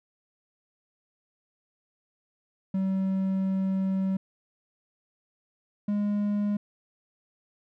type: tone pair in turn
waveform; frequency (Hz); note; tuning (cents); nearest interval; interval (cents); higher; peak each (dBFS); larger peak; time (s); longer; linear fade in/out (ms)
triangle; 191.2 / 205.9; G3 / G#3; -43 / -15; minor second; 128; second; -22; neither; 2.74-4.17 / 5.88-6.57; first; 5
effects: none